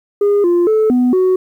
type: tone with pitch steps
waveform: sine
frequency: 407.9 / 348.4 / 435.2 / 248.6 / 371.3 Hz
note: G#4 / F4 / A4 / B3 / F#4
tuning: -31 / -4 / -19 / +12 / +6 cents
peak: -7 dBFS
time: 0.21-1.36 s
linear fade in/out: 5 ms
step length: 230 ms
effects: tanh soft clip ceiling -8 dBFS + 8-bit